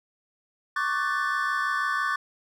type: chord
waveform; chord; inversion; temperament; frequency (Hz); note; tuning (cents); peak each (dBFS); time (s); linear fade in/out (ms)
triangle; D major seventh; third; equal with one note detuned; 1108.7 / 1174.7 / 1503.2 / 1760; C#6 / D6 / F#6 / A6; 0 / 0 / +27 / 0; -28; 0.76-2.16; 5
effects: none